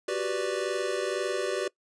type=chord; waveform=square; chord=G major seventh; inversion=third; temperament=equal; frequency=370 / 392 / 493.9 / 587.3 Hz; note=F#4 / G4 / B4 / D5; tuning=0 / 0 / 0 / 0 cents; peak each=-34 dBFS; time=0.08-1.68 s; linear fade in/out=5 ms; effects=noise-tail reverb RT60 0.1 s tail -22 dB re dry + resampled to 22050 Hz